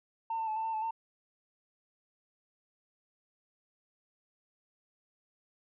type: tone with pitch steps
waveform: sine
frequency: 905 / 895 / 866 / 888 / 897 / 870 / 903 Hz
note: A5 / A5 / A5 / A5 / A5 / A5 / A5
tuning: +48 / +29 / -28 / +16 / +33 / -20 / +45 cents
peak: -30 dBFS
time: 0.3-0.909 s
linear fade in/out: 5 ms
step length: 87 ms
effects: tanh soft clip ceiling -28 dBFS